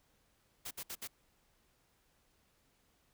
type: noise bursts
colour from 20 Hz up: white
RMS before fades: -43 dBFS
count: 4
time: 0.65-1.076 s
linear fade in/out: 10 ms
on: 60 ms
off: 62 ms
effects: pink hiss -73 dBFS RMS until 3.13 s